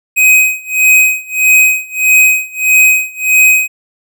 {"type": "tone with tremolo", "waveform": "square", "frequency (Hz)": 2519, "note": "D#7", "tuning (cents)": 21, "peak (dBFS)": -4, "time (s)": [0.16, 3.68], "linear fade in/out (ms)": 20, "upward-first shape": "sine", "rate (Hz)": 1.6, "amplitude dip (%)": 95, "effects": []}